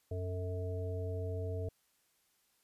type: harmonic tone with a mistuned harmonic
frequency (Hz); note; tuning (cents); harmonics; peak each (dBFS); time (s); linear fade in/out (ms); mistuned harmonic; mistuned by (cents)
92.5; F#2; 0; 1 / 3 / 5 / 7; -36 / -50 / -42 / -46; 0.11-1.69; 5; 5; -54
effects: white hiss -74 dBFS RMS until 2.63 s + resampled to 32000 Hz